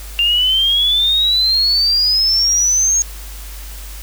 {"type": "exponential sweep", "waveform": "sine", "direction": "up", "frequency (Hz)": [2778, 6600], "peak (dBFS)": -11, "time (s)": [0.19, 3.02], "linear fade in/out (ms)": 0, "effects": ["added 50 Hz sine -29 dBFS peak until 4.02 s", "white hiss -36 dBFS RMS until 4.02 s"]}